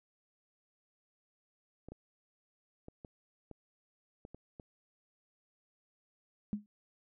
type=clicks; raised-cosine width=2 ms; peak=-34 dBFS; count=8; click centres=1.886 / 1.92 / 2.884 / 3.048 / 3.513 / 4.251 / 4.346 / 4.598 s
type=tone with exponential decay; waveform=sine; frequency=207.7 Hz; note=G#3; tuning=in tune; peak=-28 dBFS; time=6.53-6.66 s; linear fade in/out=0 ms; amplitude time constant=27 ms
effects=none